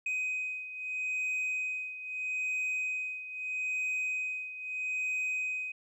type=beating tone pair; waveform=sine; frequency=2511 / 2511.78 Hz; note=D#7 / D#7; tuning=+15 / +16 cents; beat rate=0.78 Hz; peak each=-31 / -35 dBFS; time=0.06-5.72 s; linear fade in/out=5 ms; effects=tanh soft clip ceiling -29 dBFS